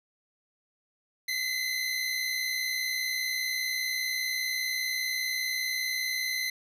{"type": "tone pair together", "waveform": "25% pulse", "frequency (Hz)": [2015, 2075], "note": ["B6", "C7"], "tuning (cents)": [34, -15], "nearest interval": "minor second", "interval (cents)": 51, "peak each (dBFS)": -28, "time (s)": [1.28, 6.5], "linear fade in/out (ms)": 5, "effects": ["resampled to 32000 Hz", "10-bit"]}